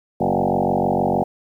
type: tone with frequency modulation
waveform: sine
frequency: 483.5 Hz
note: B4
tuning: 37 cents flat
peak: -16 dBFS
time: 0.2-1.24 s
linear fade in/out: 10 ms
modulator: 46.5 Hz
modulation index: 7.3
effects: 9-bit